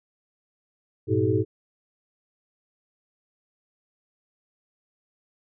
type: tone cluster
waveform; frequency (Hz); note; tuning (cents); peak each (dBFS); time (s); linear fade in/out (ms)
sine; 102.4 / 119.9 / 316.7 / 382.3 / 430.7; G#2 / A#2 / D#4 / G4 / A4; -24 / +49 / +31 / -43 / -37; -26; 1.07-1.45; 50
effects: none